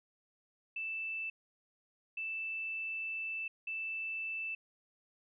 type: tone bursts at uneven times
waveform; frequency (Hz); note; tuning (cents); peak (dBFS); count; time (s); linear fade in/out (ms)
sine; 2646; E7; +6; -36; 3; 0.76-1.3 / 2.17-3.48 / 3.67-4.55; 5
effects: none